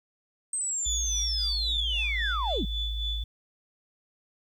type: linear sweep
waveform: sine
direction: down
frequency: 8372 to 148.6 Hz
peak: -27 dBFS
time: 0.53-2.65 s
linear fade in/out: 2 ms
type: tone with tremolo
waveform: sine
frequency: 3474 Hz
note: A7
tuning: 23 cents flat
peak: -29 dBFS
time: 0.85-3.24 s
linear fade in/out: 10 ms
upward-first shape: sine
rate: 3.7 Hz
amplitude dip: 60%
type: tone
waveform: sine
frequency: 55 Hz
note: A1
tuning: in tune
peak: -29 dBFS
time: 0.86-3.24 s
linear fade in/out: 5 ms
effects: tanh soft clip ceiling -18 dBFS + 10-bit